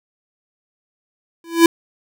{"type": "tone with exponential growth", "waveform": "square", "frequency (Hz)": 333.9, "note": "E4", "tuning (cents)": 22, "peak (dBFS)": -4, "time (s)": [1.44, 1.66], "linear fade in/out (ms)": 2, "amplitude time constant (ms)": 46, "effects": []}